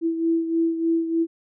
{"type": "beating tone pair", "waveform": "sine", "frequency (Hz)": [329.6, 332.9], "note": ["E4", "E4"], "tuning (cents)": [0, 17], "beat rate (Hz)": 3.3, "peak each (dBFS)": [-20, -27], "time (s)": [0.01, 1.27], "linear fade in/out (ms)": 50, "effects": []}